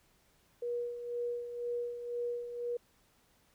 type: tone with tremolo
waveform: sine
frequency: 480 Hz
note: B4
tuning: 49 cents flat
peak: -32 dBFS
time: 0.62-2.77 s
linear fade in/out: 5 ms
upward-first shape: sine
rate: 2 Hz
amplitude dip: 60%
effects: pink hiss -69 dBFS RMS until 3.54 s